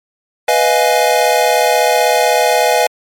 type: chord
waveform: square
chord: F half-diminished seventh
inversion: second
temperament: equal with one note detuned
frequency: 493.9 / 622.3 / 698.5 / 834.9 Hz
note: Cb5 / Eb5 / F5 / Ab5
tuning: 0 / 0 / 0 / +9 cents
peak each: -16 dBFS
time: 0.48-2.87 s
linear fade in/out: 5 ms
effects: MP3 64 kbps